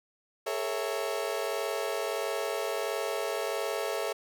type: chord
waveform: 35% pulse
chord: A# half-diminished seventh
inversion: third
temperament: equal with one note detuned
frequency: 415.3 / 456.8 / 554.4 / 659.3 Hz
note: G#4 / A#4 / C#5 / E5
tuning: 0 / -35 / 0 / 0 cents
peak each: -34 dBFS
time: 0.46-4.13 s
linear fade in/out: 10 ms
effects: none

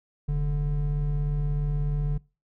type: tone pair together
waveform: triangle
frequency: 43.17 / 146.1 Hz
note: F1 / D3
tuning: -19 / -9 cents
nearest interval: octave + major sixth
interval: 2110 cents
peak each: -24 dBFS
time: 0.28-2.18 s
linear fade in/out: 10 ms
effects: noise-tail reverb RT60 0.3 s tail -23 dB re dry

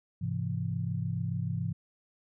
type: chord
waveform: sine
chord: Ab augmented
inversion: none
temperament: equal with one note detuned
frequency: 103.83 / 130.81 / 168.67 Hz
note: Ab2 / C3 / E3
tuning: 0 / 0 / +40 cents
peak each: -34 dBFS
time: 0.21-1.73 s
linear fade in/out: 10 ms
effects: none

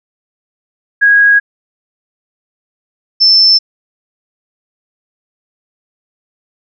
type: tone pair in turn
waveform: sine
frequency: 1648 / 5305 Hz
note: G#6 / E8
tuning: -14 / +10 cents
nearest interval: octave + minor sixth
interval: 2024 cents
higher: second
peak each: -4 dBFS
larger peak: neither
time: 1.01-1.4 / 3.2-3.59 s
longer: neither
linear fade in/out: 20 ms
effects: none

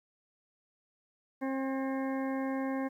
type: harmonic tone with a mistuned harmonic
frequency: 267.3 Hz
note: C4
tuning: 37 cents sharp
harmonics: 1 / 2 / 3 / 4 / 6 / 7 / 8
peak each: -32 / -38 / -42 / -44 / -48 / -49 / -50 dBFS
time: 1.41-2.89 s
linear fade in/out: 20 ms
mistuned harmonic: 7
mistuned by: -39 cents
effects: 11-bit

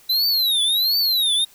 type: tone with vibrato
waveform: square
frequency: 3969 Hz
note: B7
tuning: 8 cents sharp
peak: -17 dBFS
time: 0.09-1.45 s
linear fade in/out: 10 ms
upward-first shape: triangle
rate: 1.4 Hz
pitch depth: 260 cents each way
effects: white hiss -51 dBFS RMS until 1.54 s

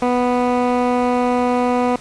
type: tone with low-pass filter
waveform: 15% pulse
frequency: 246.9 Hz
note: B3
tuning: in tune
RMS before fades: -17 dBFS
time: 0.02-1.96 s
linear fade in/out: 2 ms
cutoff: 1700 Hz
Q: 0.71
effects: pink hiss -39 dBFS RMS until 2 s + resampled to 22050 Hz

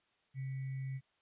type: tone with sample-and-hold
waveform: sine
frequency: 133.2 Hz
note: C3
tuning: 31 cents sharp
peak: -37 dBFS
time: 0.34-1.01 s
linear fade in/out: 50 ms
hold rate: 2100 Hz
effects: white hiss -75 dBFS RMS until 1.21 s + resampled to 8000 Hz

